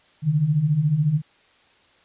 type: beating tone pair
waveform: sine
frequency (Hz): 139.6 / 153.6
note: C#3 / D#3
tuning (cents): +13 / -22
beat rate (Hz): 14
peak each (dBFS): -24 / -18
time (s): 0.22-1.22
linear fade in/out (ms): 50
effects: white hiss -57 dBFS RMS until 2.04 s + resampled to 8000 Hz